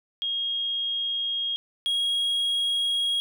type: tone pair in turn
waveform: sine / triangle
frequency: 3261 / 3289 Hz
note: G#7 / G#7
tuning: -32 / -18 cents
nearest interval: unison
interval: 14 cents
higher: second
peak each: -25 / -21 dBFS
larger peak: second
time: 0.22-1.56 / 1.86-3.2 s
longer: neither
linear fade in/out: 0 ms
effects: none